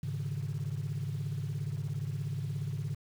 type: chord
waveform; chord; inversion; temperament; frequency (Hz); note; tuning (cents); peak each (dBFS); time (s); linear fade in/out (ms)
sine; Ab suspended fourth; none; equal; 103.83 / 138.59 / 155.56; Ab2 / Db3 / Eb3; 0 / 0 / 0; -36 / -34 / -37; 0.03-2.95; 5
effects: tanh soft clip ceiling -28 dBFS + 9-bit